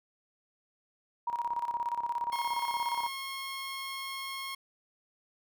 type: tone with tremolo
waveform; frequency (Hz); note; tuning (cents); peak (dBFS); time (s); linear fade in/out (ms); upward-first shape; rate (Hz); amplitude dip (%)
sine; 950; A#5; +33; -28; 1.27-3.08; 5; square; 17; 70
type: tone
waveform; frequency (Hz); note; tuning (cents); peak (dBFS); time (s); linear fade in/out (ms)
15% pulse; 1081; C#6; -44; -30; 2.32-4.55; 5
effects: none